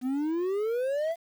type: exponential sweep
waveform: triangle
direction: up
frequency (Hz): 246.9 to 687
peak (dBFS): -24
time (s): 0.01-1.16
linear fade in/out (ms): 50
effects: 9-bit